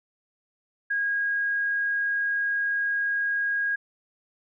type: tone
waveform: sine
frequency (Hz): 1637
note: G#6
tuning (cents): -25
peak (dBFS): -23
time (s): 0.9-3.76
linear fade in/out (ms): 10
effects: none